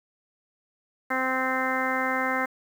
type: harmonic tone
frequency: 260 Hz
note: C4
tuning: 11 cents flat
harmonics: 1 / 2 / 3 / 4 / 5 / 6 / 7 / 8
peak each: -32 / -32 / -32 / -32 / -32 / -32 / -32 / -32 dBFS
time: 1.1-2.46 s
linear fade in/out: 10 ms
effects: 8-bit